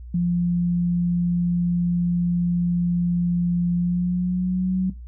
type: tone with pitch glide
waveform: sine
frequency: 174.61 to 186.06 Hz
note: F3 to F#3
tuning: 0 to +10 cents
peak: -18 dBFS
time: 0.14-4.9 s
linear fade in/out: 5 ms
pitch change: +110 cents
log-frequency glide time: 3.75-4.77 s
effects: noise-tail reverb RT60 0.2 s tail -17 dB re dry + added 60 Hz sine -35 dBFS peak until 5.07 s